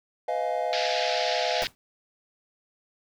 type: chord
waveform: triangle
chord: F half-diminished seventh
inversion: second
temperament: just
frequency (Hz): 502.9 / 628.6 / 698.5 / 838.1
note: Cb5 / Eb5 / F5 / Ab5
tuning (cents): +31 / +18 / 0 / +16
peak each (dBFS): -30 / -28 / -27 / -32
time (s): 0.28-1.64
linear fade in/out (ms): 5
type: band-pass noise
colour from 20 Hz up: white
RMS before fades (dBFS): -31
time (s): 0.73-1.67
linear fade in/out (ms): 0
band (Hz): 1500 to 5200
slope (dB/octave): 48
type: noise with exponential decay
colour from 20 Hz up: pink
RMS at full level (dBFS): -31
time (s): 1.62-1.75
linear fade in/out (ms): 0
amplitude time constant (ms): 28
effects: none